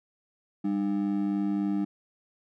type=ring-modulated tone; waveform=triangle; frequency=250.4 Hz; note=B3; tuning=24 cents sharp; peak=-20 dBFS; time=0.64-1.85 s; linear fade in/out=10 ms; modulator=51.8 Hz; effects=none